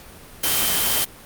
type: tone in noise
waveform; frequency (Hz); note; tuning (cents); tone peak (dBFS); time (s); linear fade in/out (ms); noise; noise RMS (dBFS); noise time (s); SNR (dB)
sine; 3111; G7; -14; -28; 0.43-1.05; 10; white; -20; 0.43-1.05; -11
effects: pink hiss -43 dBFS RMS until 1.25 s + Opus 48 kbps